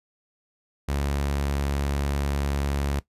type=tone; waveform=sawtooth; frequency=70.5 Hz; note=C#2; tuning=30 cents sharp; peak=-20 dBFS; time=0.88-3 s; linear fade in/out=10 ms; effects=noise-tail reverb RT60 0.1 s tail -17 dB re dry + resampled to 32000 Hz